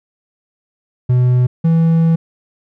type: tone pair in turn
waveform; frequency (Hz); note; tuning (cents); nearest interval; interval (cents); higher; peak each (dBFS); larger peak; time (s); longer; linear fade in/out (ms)
triangle; 124.9 / 164.29; B2 / E3; +20 / -6; perfect fourth; 474; second; -7; neither; 1.09-1.47 / 1.64-2.16; second; 10
effects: none